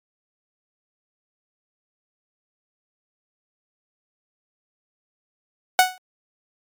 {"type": "tone with exponential decay", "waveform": "sawtooth", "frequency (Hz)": 740, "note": "F#5", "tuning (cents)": 0, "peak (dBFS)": -5, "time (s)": [5.79, 5.98], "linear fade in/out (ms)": 1, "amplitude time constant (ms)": 41, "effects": ["MP3 96 kbps"]}